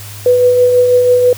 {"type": "tone with tremolo", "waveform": "sine", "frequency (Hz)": 494.8, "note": "B4", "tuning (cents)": 3, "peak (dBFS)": -4, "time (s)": [0.26, 1.33], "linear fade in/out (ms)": 2, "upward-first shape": "triangle", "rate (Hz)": 6.1, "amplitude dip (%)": 40, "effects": ["added 102 Hz sine -29 dBFS peak until 1.37 s", "white hiss -32 dBFS RMS until 1.37 s"]}